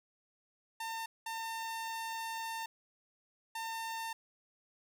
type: tone bursts at uneven times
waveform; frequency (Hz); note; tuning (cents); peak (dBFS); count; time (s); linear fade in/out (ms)
sawtooth; 904; A5; +47; -34; 3; 0.8-1.06 / 1.26-2.66 / 3.55-4.13; 5
effects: 12-bit